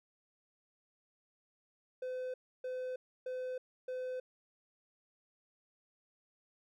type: tone bursts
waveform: triangle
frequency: 509 Hz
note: C5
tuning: 48 cents flat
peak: -35 dBFS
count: 4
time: 2.02-4.2 s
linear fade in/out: 5 ms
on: 320 ms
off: 300 ms
effects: none